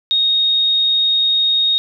sine tone, 3729 Hz, A#7, in tune, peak -12 dBFS, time 0.11-1.78 s, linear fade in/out 0 ms, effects none

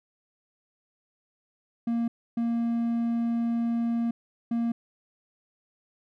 triangle tone bursts at uneven times, 233.1 Hz, A#3, in tune, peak -22 dBFS, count 3, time 1.87-2.08 / 2.37-4.11 / 4.51-4.72 s, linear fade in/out 5 ms, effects none

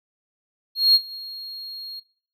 triangle tone with ADSR envelope, 4270 Hz, C8, 34 cents sharp, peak -9 dBFS, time 0.75-2 s, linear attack 200 ms, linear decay 31 ms, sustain -23 dB, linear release 10 ms, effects noise-tail reverb RT60 0.5 s tail -21 dB re dry + tanh soft clip ceiling -6 dBFS

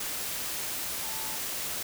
sine tone in noise, 880 Hz, A5, in tune, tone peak -44 dBFS, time 1.04-1.36 s, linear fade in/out 5 ms, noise white, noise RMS -34 dBFS, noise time 0-1.83 s, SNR -13 dB, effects none

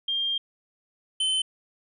sine / square tone pair in turn, 3200 / 3064 Hz, G7 / G7, +35 / -40 cents, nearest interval minor second, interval 75 cents, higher first, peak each -24 / -23 dBFS, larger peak second, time 0.08-0.38 / 1.2-1.42 s, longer first, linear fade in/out 5 ms, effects resampled to 24000 Hz

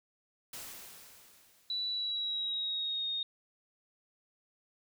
white noise with exponential decay, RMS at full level -43 dBFS, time 0.53-2.42 s, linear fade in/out 5 ms, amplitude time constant 410 ms
sine tone with pitch glide, 3951 to 3708 Hz, B7 to A#7, 0 to -10 cents, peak -32 dBFS, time 1.7-3.23 s, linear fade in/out 2 ms, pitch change -110 cents, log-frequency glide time 1.89-3.08 s
effects none

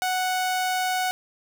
sawtooth tone, 740 Hz, F#5, in tune, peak -19 dBFS, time 0.02-1.11 s, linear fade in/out 0 ms, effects none

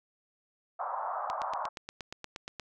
white band-pass noise, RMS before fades -35 dBFS, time 0.79-1.69 s, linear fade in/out 10 ms, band 640 to 1200 Hz, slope 48 dB/octave
click train, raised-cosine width 0.2 ms, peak -22 dBFS, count 12, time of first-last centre 1.3-2.597 s, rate 8.48 Hz
effects none

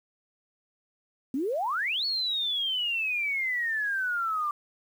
sine exponential two-way sweep, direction up then down, 246.9 to 4435 to 1170 Hz, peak -26 dBFS, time 1.34-4.51 s, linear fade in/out 2 ms, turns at 2.05 s, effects 9-bit

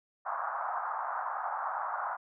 pink band-pass noise, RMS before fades -35 dBFS, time 0.25-2.17 s, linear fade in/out 20 ms, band 720 to 1400 Hz, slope 48 dB/octave, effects none

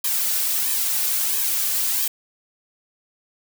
blue noise with flanger, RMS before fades -22 dBFS, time 0.04-2.08 s, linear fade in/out 5 ms, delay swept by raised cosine 1.4 to 3.1 ms, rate 1.5 Hz, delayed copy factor -0.7, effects none

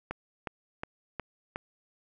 click train, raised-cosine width 0.5 ms, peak -19 dBFS, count 5, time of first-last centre 0.11-1.559 s, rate 2.76 Hz, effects none

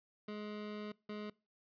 25% pulse tone bursts at uneven times, 210 Hz, G#3, 19 cents sharp, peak -38 dBFS, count 2, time 0.28-0.92 / 1.09-1.3 s, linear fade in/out 5 ms, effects noise-tail reverb RT60 0.3 s tail -23 dB re dry + resampled to 11025 Hz

